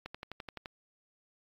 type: click train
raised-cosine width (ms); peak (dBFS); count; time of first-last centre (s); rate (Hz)
0.3; -25; 8; 0.06-0.658; 11.7
effects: AAC 32 kbps